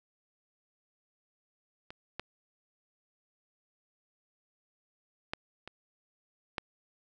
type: clicks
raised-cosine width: 0.3 ms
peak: -28 / -20 / -17 / -27 / -16 dBFS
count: 5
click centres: 1.905 / 2.196 / 5.335 / 5.676 / 6.582 s
effects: none